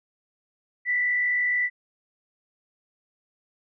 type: tone with frequency modulation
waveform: sine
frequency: 1975.5 Hz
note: B6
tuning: in tune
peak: -21 dBFS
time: 0.85-1.7 s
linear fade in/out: 50 ms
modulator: 53.5 Hz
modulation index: 0.6
effects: none